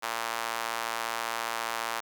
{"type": "tone with high-pass filter", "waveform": "sawtooth", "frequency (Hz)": 114.8, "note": "A#2", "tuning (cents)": -26, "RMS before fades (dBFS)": -33, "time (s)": [0.02, 2.01], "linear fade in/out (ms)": 20, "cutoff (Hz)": 960, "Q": 1.4, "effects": []}